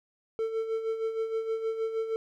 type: tone with tremolo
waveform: triangle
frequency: 446.9 Hz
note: A4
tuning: 27 cents sharp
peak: -24 dBFS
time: 0.39-2.16 s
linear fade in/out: 0 ms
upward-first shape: sine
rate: 6.4 Hz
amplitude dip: 60%
effects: none